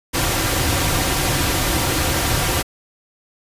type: noise with comb filter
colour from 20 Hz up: pink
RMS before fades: -19 dBFS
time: 0.13-2.63 s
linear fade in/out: 20 ms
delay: 4.7 ms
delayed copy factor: -0.5
effects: resampled to 32000 Hz